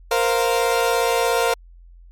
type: chord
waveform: 30% pulse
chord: Bb suspended second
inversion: none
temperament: equal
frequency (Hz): 466.2 / 523.3 / 698.5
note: Bb4 / C5 / F5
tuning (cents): 0 / 0 / 0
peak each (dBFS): -17 / -20 / -20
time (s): 0.11-1.54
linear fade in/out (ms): 5
effects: added 43 Hz sine -42 dBFS peak until 2.11 s + MP3 64 kbps